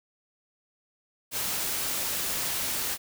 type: noise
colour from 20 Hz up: white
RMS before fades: -30 dBFS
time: 1.31-2.98 s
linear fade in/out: 50 ms
effects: none

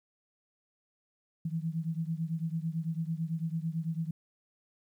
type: beating tone pair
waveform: sine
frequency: 160 / 169 Hz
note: D#3 / E3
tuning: +49 / +43 cents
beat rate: 9 Hz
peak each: -33 / -35 dBFS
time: 1.45-4.11 s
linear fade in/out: 5 ms
effects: 11-bit

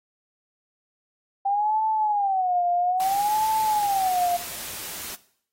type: tone with vibrato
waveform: sine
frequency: 784 Hz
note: G5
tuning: in tune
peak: -20 dBFS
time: 1.45-4.37 s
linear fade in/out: 10 ms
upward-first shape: sine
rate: 0.6 Hz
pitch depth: 190 cents each way
type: noise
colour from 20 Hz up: white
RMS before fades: -35 dBFS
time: 3-5.15 s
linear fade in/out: 0 ms
effects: noise-tail reverb RT60 0.6 s tail -17 dB re dry + AAC 48 kbps

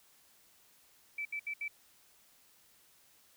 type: tone bursts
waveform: sine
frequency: 2317 Hz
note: D7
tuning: 24 cents flat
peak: -35 dBFS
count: 4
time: 1.18-1.681 s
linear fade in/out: 5 ms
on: 72 ms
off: 71 ms
effects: white hiss -65 dBFS RMS until 3.36 s

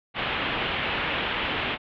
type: low-pass noise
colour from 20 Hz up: white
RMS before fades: -28 dBFS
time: 0.14-1.78 s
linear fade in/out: 50 ms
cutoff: 3300 Hz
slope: 48 dB/octave
effects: none

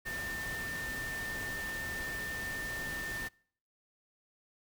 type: tone in noise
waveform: sine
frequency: 1798 Hz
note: A6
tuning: 37 cents sharp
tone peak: -37 dBFS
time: 0.05-3.29 s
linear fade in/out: 20 ms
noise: pink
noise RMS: -43 dBFS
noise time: 0.05-3.29 s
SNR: +3 dB
effects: noise-tail reverb RT60 0.6 s tail -26 dB re dry

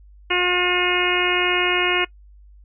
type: harmonic tone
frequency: 358.4 Hz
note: F4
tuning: 45 cents sharp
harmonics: 1 / 2 / 3 / 4 / 5 / 6 / 7 / 8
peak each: -23 / -29 / -27 / -26 / -28 / -24 / -25 / -24 dBFS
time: 0.3-2.05 s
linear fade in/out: 10 ms
effects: noise-tail reverb RT60 0.1 s tail -22 dB re dry + added 50 Hz sine -44 dBFS peak until 2.64 s

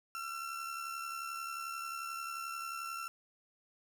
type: tone with amplitude modulation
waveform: 35% pulse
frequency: 1352 Hz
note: E6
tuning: 43 cents sharp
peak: -35 dBFS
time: 0.15-3.08 s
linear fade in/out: 0 ms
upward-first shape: sine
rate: 71.3 Hz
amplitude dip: 50%
effects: none

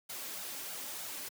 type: noise with flanger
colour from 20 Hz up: white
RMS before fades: -42 dBFS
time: 0.09-1.29 s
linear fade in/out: 10 ms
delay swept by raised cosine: 1.3 to 3.7 ms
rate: 3.2 Hz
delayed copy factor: +0.5
effects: high-pass 150 Hz 12 dB/octave

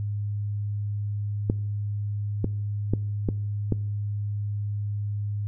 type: clicks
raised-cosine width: 3 ms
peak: -10 dBFS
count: 5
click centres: 1.499 / 2.444 / 2.936 / 3.288 / 3.723 s
effects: noise-tail reverb RT60 0.7 s tail -21 dB re dry + added 103 Hz sine -26 dBFS peak until 5.47 s

